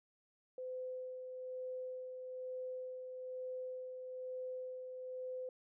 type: tone with tremolo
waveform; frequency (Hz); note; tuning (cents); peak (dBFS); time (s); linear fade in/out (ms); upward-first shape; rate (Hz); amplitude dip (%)
sine; 510; C5; -44; -40; 0.58-5.49; 2; sine; 1.1; 40
effects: none